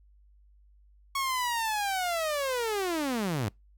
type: linear sweep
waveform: sawtooth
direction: down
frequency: 1108.7 to 92.5 Hz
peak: -24 dBFS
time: 1.15-3.49 s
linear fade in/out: 5 ms
effects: noise-tail reverb RT60 0.2 s tail -26 dB re dry + added 50 Hz sine -56 dBFS peak until 3.77 s